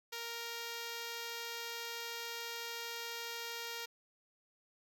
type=tone; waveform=5% pulse; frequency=466.2 Hz; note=A#4; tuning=in tune; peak=-29 dBFS; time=0.12-3.86 s; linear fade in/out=10 ms; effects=none